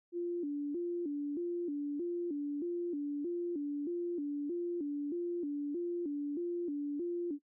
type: tone with vibrato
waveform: sine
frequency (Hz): 317.1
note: D#4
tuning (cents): +33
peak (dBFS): -33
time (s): 0.12-7.39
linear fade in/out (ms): 50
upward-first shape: square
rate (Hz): 1.6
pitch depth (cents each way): 160
effects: noise-tail reverb RT60 0.1 s tail -18 dB re dry